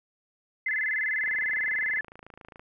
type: tone with vibrato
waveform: sine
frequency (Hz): 1887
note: A#6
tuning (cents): +21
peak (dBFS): -25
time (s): 0.66-2.01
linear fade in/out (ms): 5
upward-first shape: square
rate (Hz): 20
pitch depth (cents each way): 150
type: click train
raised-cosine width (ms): 0.5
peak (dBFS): -31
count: 38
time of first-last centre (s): 1.24-2.595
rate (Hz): 27.3
effects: none